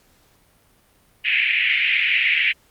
white band-pass noise, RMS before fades -19 dBFS, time 1.24-2.53 s, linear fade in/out 20 ms, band 2000 to 2700 Hz, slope 48 dB/octave, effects pink hiss -58 dBFS RMS until 2.7 s + Opus 48 kbps

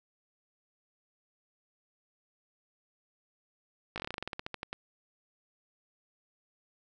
slowing click train, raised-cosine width 0.3 ms, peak -20 dBFS, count 17, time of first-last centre 3.96-4.73 s, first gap 18 ms, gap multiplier 1.12, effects none

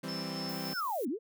sawtooth chord, C major, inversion first, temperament equal, 164.81 / 196 / 261.6 Hz, E3 / G3 / C4, 0 / 0 / 0 cents, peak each -37 dBFS, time 0.03-0.74 s, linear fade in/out 10 ms
sine tone with tremolo, 5274 Hz, E8, in tune, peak -39 dBFS, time 0.08-0.81 s, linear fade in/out 10 ms, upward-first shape square, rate 3.5 Hz, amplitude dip 35%
violet noise, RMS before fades -47 dBFS, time 0.49-1.05 s, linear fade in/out 0 ms
sine linear two-way sweep, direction down then up, 1609 to 221 to 487.6 Hz, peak -31 dBFS, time 0.73-1.19 s, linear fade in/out 50 ms, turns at 1.08 s
effects none

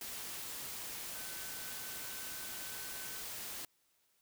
sine tone in noise, 1521 Hz, F#6, 47 cents sharp, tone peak -54 dBFS, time 1.15-3.21 s, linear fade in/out 2 ms, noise white, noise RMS -44 dBFS, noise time 0.01-3.65 s, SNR -13 dB, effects white hiss -75 dBFS RMS until 4.21 s

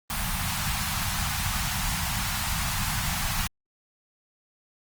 pink band-stop noise, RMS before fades -28 dBFS, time 0.1-3.47 s, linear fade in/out 0 ms, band 210 to 730 Hz, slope 48 dB/octave, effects Opus 24 kbps

